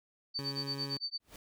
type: tone with tremolo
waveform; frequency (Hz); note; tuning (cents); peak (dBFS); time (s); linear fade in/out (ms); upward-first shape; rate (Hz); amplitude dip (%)
sine; 4567; D8; -49; -32; 0.34-1.18; 20; sine; 8.8; 100
type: tone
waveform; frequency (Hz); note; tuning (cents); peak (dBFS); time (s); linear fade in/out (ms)
20% pulse; 138.8; C#3; +3; -34; 0.39-0.97; 0
type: noise with exponential growth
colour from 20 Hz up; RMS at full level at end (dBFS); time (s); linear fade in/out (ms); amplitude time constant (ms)
pink; -46; 1.2-1.36; 2; 34
effects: none

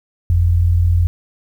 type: tone pair together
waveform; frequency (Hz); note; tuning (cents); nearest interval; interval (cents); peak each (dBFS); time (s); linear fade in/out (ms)
sine; 47.63 / 87.31; G1 / F2; -49 / 0; minor seventh; 1049; -18 / -11; 0.3-1.07; 0
effects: 8-bit

